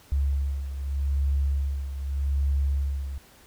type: beating tone pair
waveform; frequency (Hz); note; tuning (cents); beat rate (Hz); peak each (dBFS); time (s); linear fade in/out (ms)
sine; 69.3 / 70.13; C#2 / C#2; 0 / +21; 0.83; -24 / -30; 0.12-3.18; 0
effects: pink hiss -54 dBFS RMS until 3.46 s